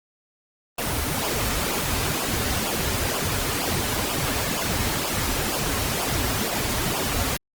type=noise with flanger; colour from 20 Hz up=pink; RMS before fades=-25 dBFS; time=0.78-7.37 s; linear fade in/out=5 ms; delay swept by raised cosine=0.49 to 6.29 ms; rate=2.1 Hz; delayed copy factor=-0.75; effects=Opus 24 kbps